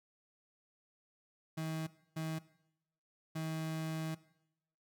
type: tone bursts at uneven times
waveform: 35% pulse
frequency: 159.4 Hz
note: D#3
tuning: 42 cents sharp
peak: -35 dBFS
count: 3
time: 1.57-1.87 / 2.16-2.39 / 3.35-4.15 s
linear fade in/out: 10 ms
effects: noise-tail reverb RT60 0.8 s tail -18 dB re dry